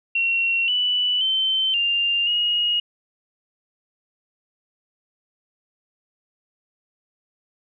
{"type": "tone with pitch steps", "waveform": "sine", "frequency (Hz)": [2733, 2970, 3088, 2795, 2879], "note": ["F7", "F#7", "G7", "F7", "F#7"], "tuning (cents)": [-38, 6, -27, 1, -48], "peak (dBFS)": -18, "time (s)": [0.15, 2.8], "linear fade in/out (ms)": 5, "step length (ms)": 530, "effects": []}